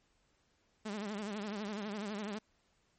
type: tone with vibrato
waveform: sawtooth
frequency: 207.7 Hz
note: G#3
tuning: in tune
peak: -34 dBFS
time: 0.85-2.39 s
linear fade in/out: 10 ms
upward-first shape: sine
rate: 12 Hz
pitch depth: 94 cents each way
effects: pink hiss -74 dBFS RMS until 2.98 s + MP3 32 kbps